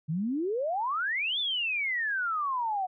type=exponential two-way sweep; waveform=sine; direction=up then down; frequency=146.83 to 3588 to 727 Hz; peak=-27 dBFS; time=0.08-2.87 s; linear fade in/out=20 ms; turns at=1.39 s; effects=none